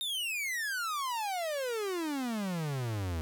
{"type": "exponential sweep", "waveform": "45% pulse", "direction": "down", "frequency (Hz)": [3729, 77.78], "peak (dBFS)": -32, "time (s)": [0.01, 3.21], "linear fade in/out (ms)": 0, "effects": []}